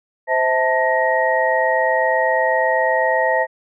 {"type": "tone cluster", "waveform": "sine", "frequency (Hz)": [519, 647, 885, 1881], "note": ["C5", "E5", "A5", "A#6"], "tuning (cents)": [-14, -32, 10, 15], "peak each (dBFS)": -20, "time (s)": [0.27, 3.47], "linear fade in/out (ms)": 50, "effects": []}